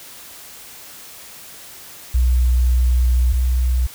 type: tone pair in turn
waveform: sine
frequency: 61.74 / 62.42 Hz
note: B1 / B1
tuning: 0 / +19 cents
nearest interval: unison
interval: 19 cents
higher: second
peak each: -12 / -14 dBFS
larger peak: first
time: 2.14-3.33 / 3.33-3.87 s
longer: first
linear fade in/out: 10 ms
effects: white hiss -39 dBFS RMS until 3.94 s